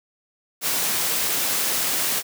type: high-pass noise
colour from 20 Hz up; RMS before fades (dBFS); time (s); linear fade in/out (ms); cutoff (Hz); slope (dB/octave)
white; -23; 0.61-2.23; 50; 140; 12
effects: none